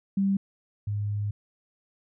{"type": "tone pair in turn", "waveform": "sine", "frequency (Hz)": [196, 103.29], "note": ["G3", "G#2"], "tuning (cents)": [0, -9], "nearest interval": "major seventh", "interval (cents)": 1109, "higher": "first", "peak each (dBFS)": [-21, -26], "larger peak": "first", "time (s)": [[0.17, 0.37], [0.87, 1.31]], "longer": "second", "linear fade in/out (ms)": 5, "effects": []}